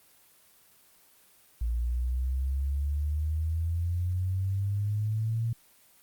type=exponential sweep; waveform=sine; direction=up; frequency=57 to 116.54 Hz; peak=-26 dBFS; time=1.61-5.53 s; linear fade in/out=5 ms; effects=white hiss -60 dBFS RMS until 6.02 s + Opus 24 kbps